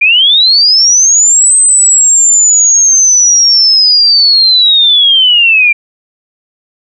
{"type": "linear two-way sweep", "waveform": "sine", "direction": "up then down", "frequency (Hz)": [2349, 8260, 2349], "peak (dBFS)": -3, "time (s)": [0.01, 5.73], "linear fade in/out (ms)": 10, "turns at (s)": 1.56, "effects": []}